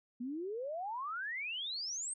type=exponential sweep; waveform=sine; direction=up; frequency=233.1 to 8730 Hz; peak=-37 dBFS; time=0.2-2.14 s; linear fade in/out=10 ms; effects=none